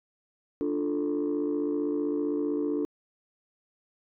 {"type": "chord", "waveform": "sine", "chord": "D minor", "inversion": "none", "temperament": "equal", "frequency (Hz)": [293.7, 349.2, 440], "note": ["D4", "F4", "A4"], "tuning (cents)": [0, 0, 0], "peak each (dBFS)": [-27, -31, -30], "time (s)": [0.61, 2.85], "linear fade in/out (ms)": 0, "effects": ["tanh soft clip ceiling -21 dBFS"]}